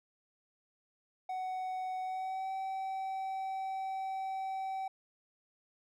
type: tone with pitch glide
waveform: triangle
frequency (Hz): 746 to 767.4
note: F#5 to G5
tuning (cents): +14 to -37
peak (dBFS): -33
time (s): 1.29-4.88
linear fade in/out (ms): 5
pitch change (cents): +49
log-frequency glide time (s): 2.02-2.52
effects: none